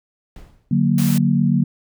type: noise with exponential decay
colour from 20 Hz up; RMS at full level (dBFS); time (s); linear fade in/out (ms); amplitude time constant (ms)
brown; -34; 0.36-0.8; 2; 95
type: chord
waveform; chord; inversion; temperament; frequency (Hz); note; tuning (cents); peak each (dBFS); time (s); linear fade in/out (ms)
sine; D augmented; none; equal; 146.83 / 185 / 233.1; D3 / F#3 / A#3; 0 / 0 / 0; -18; 0.71-1.64; 5
type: noise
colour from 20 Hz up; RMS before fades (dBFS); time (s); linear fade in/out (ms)
white; -29; 0.98-1.18; 2
effects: none